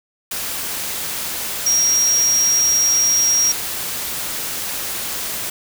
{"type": "tone in noise", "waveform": "sine", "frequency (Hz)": 5640, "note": "F8", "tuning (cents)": 16, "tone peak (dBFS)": -13, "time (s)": [1.66, 3.52], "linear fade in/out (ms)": 5, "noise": "white", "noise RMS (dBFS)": -25, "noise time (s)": [0.31, 5.5], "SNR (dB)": 9, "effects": []}